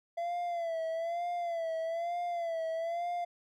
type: tone with vibrato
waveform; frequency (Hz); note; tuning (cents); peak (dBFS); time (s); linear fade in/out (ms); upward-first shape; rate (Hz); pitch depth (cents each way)
triangle; 675; E5; +41; -30; 0.17-3.25; 10; sine; 1.1; 70
effects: none